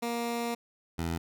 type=tone pair in turn; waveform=15% pulse; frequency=235.4 / 83.23 Hz; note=A#3 / E2; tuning=+17 / +17 cents; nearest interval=octave + tritone; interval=1800 cents; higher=first; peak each=-24 dBFS; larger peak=neither; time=0.02-0.55 / 0.98-1.18 s; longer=first; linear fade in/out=10 ms; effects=none